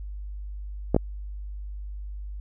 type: clicks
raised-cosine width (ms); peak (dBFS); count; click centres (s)
2; -6; 2; 0.946 / 0.964
effects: added 50 Hz sine -33 dBFS peak until 2.4 s